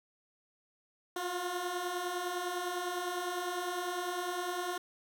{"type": "beating tone pair", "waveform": "15% pulse", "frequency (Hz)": [349.2, 359.1], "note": ["F4", "F4"], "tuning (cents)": [0, 48], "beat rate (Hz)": 9.9, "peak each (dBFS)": [-34, -29], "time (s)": [1.16, 4.78], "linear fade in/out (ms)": 5, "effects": []}